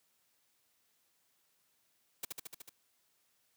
white noise with echo, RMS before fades -38 dBFS, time 2.23-2.25 s, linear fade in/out 5 ms, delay 74 ms, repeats 6, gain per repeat -2 dB, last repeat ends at 2.694 s, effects white hiss -75 dBFS RMS until 3.56 s + high-pass 80 Hz 12 dB/octave

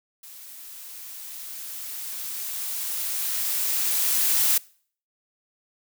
blue noise with level ramp, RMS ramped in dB -44 to -20 dBFS, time 0.23-4.58 s, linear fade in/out 5 ms, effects noise-tail reverb RT60 0.5 s tail -23 dB re dry

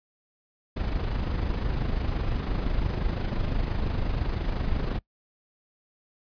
brown noise with amplitude modulation, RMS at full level -25 dBFS, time 0.76-4.99 s, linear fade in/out 10 ms, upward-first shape sine, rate 25.8 Hz, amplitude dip 50%, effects noise-tail reverb RT60 0.1 s tail -23 dB re dry + resampled to 11025 Hz

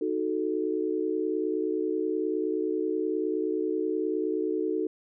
sine chord, D# diminished, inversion none, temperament equal, 311.1 / 370 / 440 Hz, D#4 / F#4 / A4, 0 / 0 / 0 cents, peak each -30 dBFS, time 0.01-4.87 s, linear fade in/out 5 ms, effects none

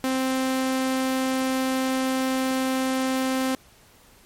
sawtooth tone, 261.6 Hz, C4, in tune, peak -18 dBFS, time 0.04-3.55 s, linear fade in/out 0 ms, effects pink hiss -54 dBFS RMS until 4.25 s + MP3 64 kbps

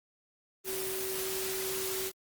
sine tone in noise, 380 Hz, F#4, 46 cents sharp, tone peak -36 dBFS, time 0.64-2.12 s, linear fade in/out 50 ms, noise white, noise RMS -36 dBFS, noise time 0.64-2.12 s, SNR -3 dB, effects Opus 24 kbps

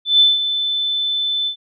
sine tone with ADSR envelope, 3520 Hz, A7, in tune, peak -7 dBFS, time 0.05-1.56 s, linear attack 150 ms, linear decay 180 ms, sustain -10 dB, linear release 92 ms, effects none

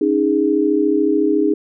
sine chord, C# suspended second, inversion none, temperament equal with one note detuned, 277.2 / 311.1 / 411.5 Hz, C#4 / D#4 / G#4, 0 / 0 / -16 cents, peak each -20 / -16 / -17 dBFS, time 0.01-1.54 s, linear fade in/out 5 ms, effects none

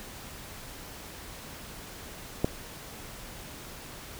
click, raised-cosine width 2 ms, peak -10 dBFS, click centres 2.445 s, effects pink hiss -44 dBFS RMS until 4.19 s

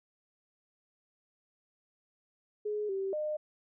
sine tone with pitch steps, 420 / 387.4 / 608 Hz, G#4 / G4 / D#5, +19 / -20 / -40 cents, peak -31 dBFS, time 2.65-3.37 s, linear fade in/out 10 ms, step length 240 ms, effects none

